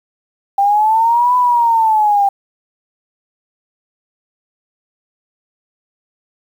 sine linear two-way sweep, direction up then down, 788 to 1000 to 788 Hz, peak -9 dBFS, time 0.58-2.29 s, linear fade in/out 5 ms, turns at 1.36 s, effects 7-bit

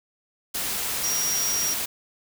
sine tone in noise, 5690 Hz, F8, 31 cents sharp, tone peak -24 dBFS, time 1.03-1.74 s, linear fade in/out 10 ms, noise white, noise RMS -28 dBFS, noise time 0.54-1.86 s, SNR +1 dB, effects none

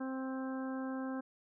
harmonic tone, 262.8 Hz, C4, 8 cents sharp, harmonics 1 / 2 / 3 / 4 / 5 / 6, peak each -37 / -45 / -49 / -50 / -52 / -51 dBFS, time 0-1.21 s, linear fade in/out 10 ms, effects none

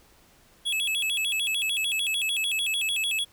square tone with vibrato, 2952 Hz, F#7, 5 cents flat, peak -25 dBFS, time 0.65-3.25 s, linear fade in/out 20 ms, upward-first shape square, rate 6.7 Hz, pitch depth 220 cents each way, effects pink hiss -58 dBFS RMS until 3.32 s

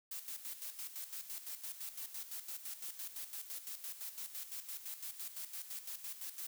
blue noise with tremolo, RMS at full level -44 dBFS, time 0.11-6.47 s, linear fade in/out 5 ms, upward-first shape square, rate 5.9 Hz, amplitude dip 65%, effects none

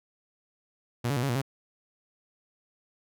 sawtooth tone with pitch steps, 119.8 / 142.3 / 121.5 / 139.1 / 119.9 / 136.3 Hz, A#2 / C#3 / B2 / C#3 / A#2 / C#3, +48 / +46 / -28 / +6 / +49 / -29 cents, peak -22 dBFS, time 1.04-1.418 s, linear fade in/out 10 ms, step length 63 ms, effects none

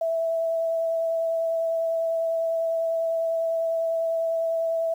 sine tone with vibrato, 658 Hz, E5, 3 cents flat, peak -22 dBFS, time 0.01-4.94 s, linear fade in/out 5 ms, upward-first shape sine, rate 10 Hz, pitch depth 10 cents each way, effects 9-bit

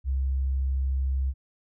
sine tone, 66.6 Hz, C2, 31 cents sharp, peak -23 dBFS, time 0.04-1.34 s, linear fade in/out 50 ms, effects none

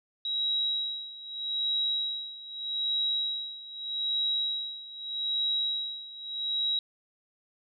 sine tone with tremolo, 3852 Hz, B7, 44 cents flat, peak -25 dBFS, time 0.25-6.79 s, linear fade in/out 2 ms, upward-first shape sine, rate 0.81 Hz, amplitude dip 85%, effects none

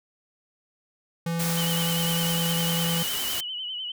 square tone, 167.7 Hz, E3, 30 cents sharp, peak -26 dBFS, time 1.26-3.03 s, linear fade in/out 5 ms
white noise, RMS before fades -30 dBFS, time 1.39-3.41 s, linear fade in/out 10 ms
sine tone with vibrato, 3000 Hz, F#7, 23 cents sharp, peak -30 dBFS, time 1.57-3.92 s, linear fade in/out 5 ms, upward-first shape sine, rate 9.9 Hz, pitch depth 60 cents each way
effects none

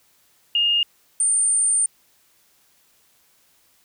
sine tone pair in turn, 2836 / 8944 Hz, F7 / C#9, +26 / +14 cents, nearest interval octave + minor sixth, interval 1988 cents, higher second, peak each -16 dBFS, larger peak neither, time 0.55-0.83 / 1.2-1.86 s, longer second, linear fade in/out 2 ms, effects white hiss -60 dBFS RMS until 3.84 s

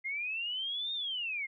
sine linear two-way sweep, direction up then down, 2086 to 3694 to 2086 Hz, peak -33 dBFS, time 0.04-1.47 s, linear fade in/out 20 ms, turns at 0.93 s, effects none

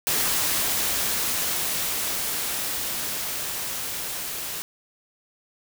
white noise with level ramp, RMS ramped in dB -23 to -32 dBFS, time 0.07-4.62 s, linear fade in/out 0 ms, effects none

